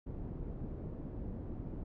pink low-pass noise, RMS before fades -42 dBFS, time 0.06-1.84 s, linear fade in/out 10 ms, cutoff 340 Hz, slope 12 dB/octave, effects none

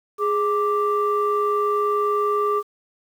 sine tone pair together, 415.3 / 1174.7 Hz, G#4 / D6, 0 / 0 cents, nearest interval octave + tritone, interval 1800 cents, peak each -20 dBFS, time 0.18-2.63 s, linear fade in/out 50 ms, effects tanh soft clip ceiling -12 dBFS + 8-bit

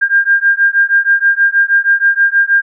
sine beating tone pair, 1600 / 1606.3 Hz, G6 / G6, +35 / +42 cents, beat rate 6.3 Hz, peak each -11 dBFS, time 0.01-2.62 s, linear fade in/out 20 ms, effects none

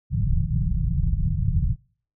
pink low-pass noise, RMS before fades -22 dBFS, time 0.1-1.76 s, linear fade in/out 50 ms, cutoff 180 Hz, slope 96 dB/octave, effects noise-tail reverb RT60 0.5 s tail -26 dB re dry

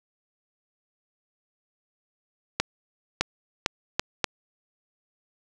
accelerating click train, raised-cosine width 0.2 ms, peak -4 dBFS, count 5, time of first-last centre 2.6-4.243 s, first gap 610 ms, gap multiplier 0.74, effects none

